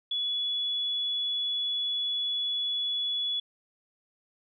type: tone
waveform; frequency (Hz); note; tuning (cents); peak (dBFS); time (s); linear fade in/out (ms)
sine; 3405; G#7; +42; -27; 0.11-3.4; 5
effects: none